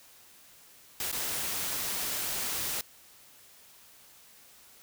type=noise with dropouts; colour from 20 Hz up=white; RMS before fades=-33 dBFS; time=1-2.81 s; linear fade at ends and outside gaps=2 ms; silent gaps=1.115-1.126 s; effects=white hiss -56 dBFS RMS until 4.82 s